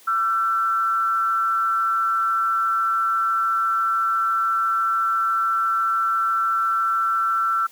sine tone with frequency modulation, 1343 Hz, E6, 32 cents sharp, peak -18 dBFS, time 0.07-7.67 s, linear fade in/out 10 ms, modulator 186 Hz, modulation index 0.41, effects white hiss -50 dBFS RMS until 7.71 s + high-pass 200 Hz 12 dB/octave

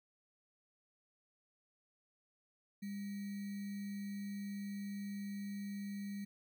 sine tone with sample-and-hold, 200.8 Hz, G3, 42 cents sharp, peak -40 dBFS, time 2.82-6.25 s, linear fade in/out 10 ms, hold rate 2100 Hz, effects none

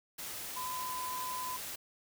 sine tone in noise, 1010 Hz, B5, 39 cents sharp, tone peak -37 dBFS, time 0.56-1.57 s, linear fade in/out 10 ms, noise white, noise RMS -42 dBFS, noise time 0.18-1.76 s, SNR +2 dB, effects none

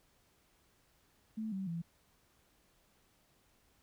sine tone with pitch steps, 219.1 / 191.84 / 167.98 Hz, A3 / G3 / E3, -7 / -37 / +33 cents, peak -36 dBFS, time 1.37-1.82 s, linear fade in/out 10 ms, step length 150 ms, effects pink hiss -71 dBFS RMS until 3.82 s

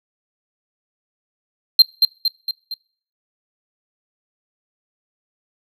triangle tone with echo, 4165 Hz, C8, 9 cents flat, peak -3 dBFS, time 1.79-1.82 s, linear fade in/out 2 ms, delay 230 ms, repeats 4, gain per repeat -5 dB, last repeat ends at 2.74 s, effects noise-tail reverb RT60 0.5 s tail -24 dB re dry

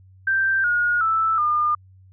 sine tone with pitch steps, 1568 / 1437.9 / 1318.5 / 1209.1 Hz, G6 / F#6 / E6 / D#6, 0 / -50 / 0 / -50 cents, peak -17 dBFS, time 0.27-1.75 s, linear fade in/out 5 ms, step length 370 ms, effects added 94 Hz sine -47 dBFS peak until 2.12 s

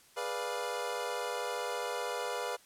25% pulse chord, G# diminished seventh, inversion none, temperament equal with one note detuned, 415.3 / 490.8 / 587.3 / 698.5 Hz, G#4 / B4 / D5 / F5, 0 / -11 / 0 / 0 cents, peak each -38 / -33 / -38 / -37 dBFS, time 0.16-2.57 s, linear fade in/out 20 ms, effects white hiss -61 dBFS RMS until 2.65 s + low-pass 12000 Hz 12 dB/octave

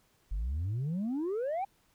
sine exponential sweep, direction up, 44.22 to 813 Hz, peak -28 dBFS, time 0.31-1.65 s, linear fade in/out 10 ms, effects tanh soft clip ceiling -29 dBFS + pink hiss -69 dBFS RMS until 1.94 s

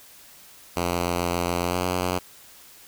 5% pulse tone with pitch glide, 87.31 to 90.39 Hz, F2 to F#2, 0 to -40 cents, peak -12 dBFS, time 0.76-2.19 s, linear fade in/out 10 ms, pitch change +60 cents, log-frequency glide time 1.64-1.78 s, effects white hiss -49 dBFS RMS until 2.87 s

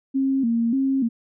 sine tone with vibrato, 249.5 Hz, B3, 18 cents sharp, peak -18 dBFS, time 0.14-1.09 s, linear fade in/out 20 ms, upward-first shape square, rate 1.7 Hz, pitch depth 130 cents each way, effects none

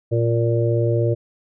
harmonic tone, 116.54 Hz, A#2, in tune, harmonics 1 / 3 / 4 / 5, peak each -18 / -23 / -24 / -25 dBFS, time 0.11-1.15 s, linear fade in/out 20 ms, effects none

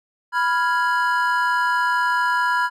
triangle chord, F diminished, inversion second, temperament equal, 987.8 / 1396.9 / 1661.2 Hz, Cb6 / F6 / Ab6, 0 / 0 / 0 cents, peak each -18 / -21 / -22 dBFS, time 0.32-2.7 s, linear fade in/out 50 ms, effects none

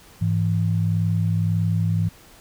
sine tone pair together, 103.83 / 165.63 Hz, G#2 / E3, 0 / +9 cents, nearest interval minor sixth, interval 809 cents, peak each -20 / -22 dBFS, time 0.21-2.09 s, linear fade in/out 10 ms, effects pink hiss -49 dBFS RMS until 2.4 s

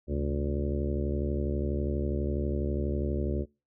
harmonic tone with a mistuned harmonic, 72.2 Hz, D2, 29 cents flat, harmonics 1 / 2 / 3 / 4 / 5 / 6 / 7 / 8, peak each -30 / -36 / -35 / -38 / -35 / -41 / -42 / -41 dBFS, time 0.07-3.46 s, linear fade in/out 50 ms, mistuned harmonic 2, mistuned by -130 cents, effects noise-tail reverb RT60 0.3 s tail -26 dB re dry

